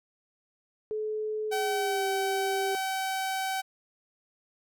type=tone with pitch glide; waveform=sine; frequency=430 to 392 Hz; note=A4 to G4; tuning=-40 to 0 cents; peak=-29 dBFS; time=0.91-2.75 s; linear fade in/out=0 ms; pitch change=-160 cents; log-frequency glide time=1.48-2.06 s
type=tone; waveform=sawtooth; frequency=765 Hz; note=G5; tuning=42 cents flat; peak=-25 dBFS; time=1.51-3.62 s; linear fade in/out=20 ms
effects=none